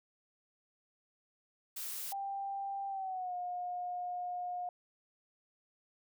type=noise; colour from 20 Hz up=blue; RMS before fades=-41 dBFS; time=1.76-2.13 s; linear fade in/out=10 ms
type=tone with pitch glide; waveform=sine; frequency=790 to 716.1 Hz; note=G5 to F5; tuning=+13 to +43 cents; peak=-36 dBFS; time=2.12-4.69 s; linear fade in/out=2 ms; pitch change=-170 cents; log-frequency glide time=2.88-3.35 s
effects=none